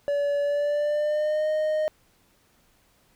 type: tone with pitch glide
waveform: triangle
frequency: 573 to 617.7 Hz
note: D5 to D#5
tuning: -43 to -13 cents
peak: -20 dBFS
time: 0.08-1.88 s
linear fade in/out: 0 ms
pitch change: +130 cents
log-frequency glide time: 0.41-1.49 s
effects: pink hiss -63 dBFS RMS until 3.15 s